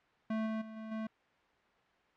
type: tone with level steps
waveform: square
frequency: 220 Hz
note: A3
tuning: in tune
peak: -33 / -35 / -46 / -43 / -37 dBFS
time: 0.3-1.07 s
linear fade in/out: 5 ms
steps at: 0.46 / 0.61 / 0.76 / 0.91 s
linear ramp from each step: 10 ms
effects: white hiss -68 dBFS RMS until 2.16 s + low-pass 2000 Hz 12 dB/octave